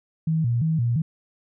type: tone with vibrato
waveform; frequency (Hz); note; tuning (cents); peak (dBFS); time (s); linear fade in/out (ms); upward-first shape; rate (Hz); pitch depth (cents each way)
sine; 137.9; C#3; -9; -19; 0.27-1.02; 5; square; 2.9; 260
effects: none